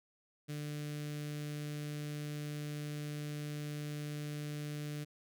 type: tone with notch filter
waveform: sawtooth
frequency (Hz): 148.4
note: D3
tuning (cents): +18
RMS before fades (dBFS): -41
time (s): 0.48-5.05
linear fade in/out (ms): 20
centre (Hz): 910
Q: 0.72
effects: none